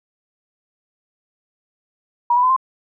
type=tone with pitch steps; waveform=sine; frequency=958 / 987.2 / 1017.3 / 1048.3 Hz; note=A#5 / B5 / C6 / C6; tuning=+47 / -1 / -49 / +3 cents; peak=-12 dBFS; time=2.3-2.564 s; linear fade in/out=5 ms; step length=66 ms; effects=none